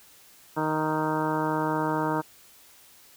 harmonic tone with a mistuned harmonic, 155.56 Hz, D#3, in tune, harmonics 1 / 2 / 3 / 4 / 5 / 6 / 7 / 8 / 9 / 10, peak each -33 / -29 / -33 / -34 / -38 / -29 / -39 / -36 / -39 / -39 dBFS, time 0.56-2.22 s, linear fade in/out 20 ms, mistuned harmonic 9, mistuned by -21 cents, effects white hiss -54 dBFS RMS until 3.16 s

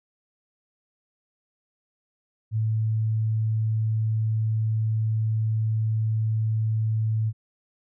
sine tone, 110 Hz, A2, in tune, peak -21 dBFS, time 2.51-7.33 s, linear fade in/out 50 ms, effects none

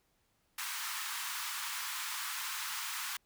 pink high-pass noise, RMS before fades -39 dBFS, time 0.58-3.17 s, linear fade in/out 5 ms, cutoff 960 Hz, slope 48 dB/octave, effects pink hiss -75 dBFS RMS until 3.25 s

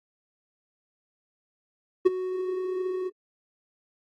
triangle tone with ADSR envelope, 370.1 Hz, F#4, in tune, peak -10 dBFS, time 2.05-3.1 s, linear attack 16 ms, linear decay 19 ms, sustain -16 dB, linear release 28 ms, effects AAC 32 kbps

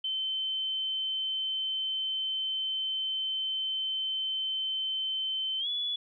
sine tone with pitch glide, 3080 to 3417 Hz, G7 to G#7, -31 to +49 cents, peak -29 dBFS, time 0.04-5.96 s, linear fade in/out 5 ms, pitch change +180 cents, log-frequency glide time 5.59-5.68 s, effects none

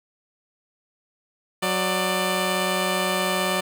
10% pulse tone pair together, 184.69 / 593 Hz, F#3 / D5, -3 / +17 cents, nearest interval octave + minor sixth, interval 2020 cents, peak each -16 dBFS, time 1.62-3.61 s, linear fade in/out 10 ms, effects none

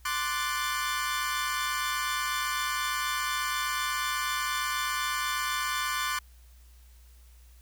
sawtooth chord, D dominant seventh, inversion third, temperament equal, 1046.5 / 1174.7 / 1480 / 1760 Hz, C6 / D6 / F#6 / A6, 0 / 0 / 0 / 0 cents, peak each -30 / -29 / -31 / -32 dBFS, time 0.05-6.19 s, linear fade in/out 5 ms, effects added 60 Hz sine -51 dBFS peak until 7.61 s + white hiss -63 dBFS RMS until 7.61 s

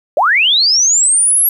sine linear sweep, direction up, 513 to 11600 Hz, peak -8 dBFS, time 0.17-1.49 s, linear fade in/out 2 ms, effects 8-bit

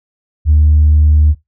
sine tone, 75.8 Hz, D#2, 45 cents flat, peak -4 dBFS, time 0.45-1.35 s, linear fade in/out 50 ms, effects noise-tail reverb RT60 0.2 s tail -21 dB re dry + tanh soft clip ceiling -2 dBFS

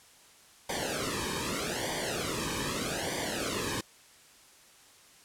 pink noise with flanger, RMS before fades -33 dBFS, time 0.69-3.81 s, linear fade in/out 5 ms, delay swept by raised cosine 0.74 to 1.47 ms, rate 0.81 Hz, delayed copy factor -1, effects white hiss -57 dBFS RMS until 5.24 s + low-pass 10000 Hz 12 dB/octave

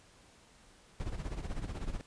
brown noise with tremolo, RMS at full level -35 dBFS, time 1-2.01 s, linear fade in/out 0 ms, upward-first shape sine, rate 16 Hz, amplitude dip 75%, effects pink hiss -61 dBFS RMS until 2.06 s + resampled to 22050 Hz

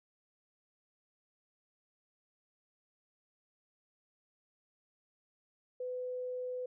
sine tone, 502 Hz, B4, 28 cents sharp, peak -36 dBFS, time 5.8-6.66 s, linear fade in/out 5 ms, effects none

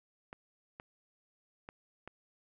clicks, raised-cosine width 0.5 ms, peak -30 dBFS, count 4, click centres 0.329 / 0.799 / 1.689 / 2.076 s, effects none

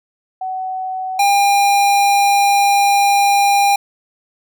sine / square tone pair in turn, 751 / 803.1 Hz, F#5 / G5, +26 / +42 cents, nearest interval minor second, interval 116 cents, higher second, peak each -20 / -11 dBFS, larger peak second, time 0.41-1.19 / 1.19-3.76 s, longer second, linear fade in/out 5 ms, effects none

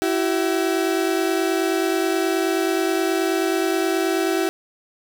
35% pulse tone pair together, 330.6 / 380 Hz, E4 / F#4, +5 / +46 cents, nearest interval major second, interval 241 cents, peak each -20 dBFS, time 0.02-4.49 s, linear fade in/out 0 ms, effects none

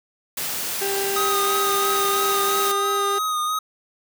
white high-pass noise, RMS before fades -27 dBFS, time 0.37-2.72 s, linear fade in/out 5 ms, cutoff 120 Hz, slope 12 dB/octave
35% pulse tone with pitch glide, 394.9 to 398.3 Hz, G4 to G4, +13 to +28 cents, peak -22 dBFS, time 0.81-3.19 s, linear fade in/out 10 ms, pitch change +15 cents, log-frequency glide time 2.55-2.99 s
square tone with vibrato, 1244.5 Hz, D#6, in tune, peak -22 dBFS, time 1.16-3.59 s, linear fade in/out 5 ms, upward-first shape sine, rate 3 Hz, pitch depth 29 cents each way
effects none

